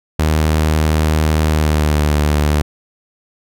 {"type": "tone with pitch glide", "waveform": "sawtooth", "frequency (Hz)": [77.7, 74.62], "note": ["D#2", "D2"], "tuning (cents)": [-2, 28], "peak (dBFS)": -8, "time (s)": [0.19, 2.62], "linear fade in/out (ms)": 5, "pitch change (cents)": -70, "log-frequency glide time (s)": [1.46, 2.07], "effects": []}